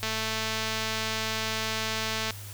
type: click train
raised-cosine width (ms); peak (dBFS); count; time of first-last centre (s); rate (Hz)
0.2; -13; 502; 0.03-2.307; 220
effects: added 101 Hz sine -40 dBFS peak until 2.53 s + white hiss -45 dBFS RMS until 2.53 s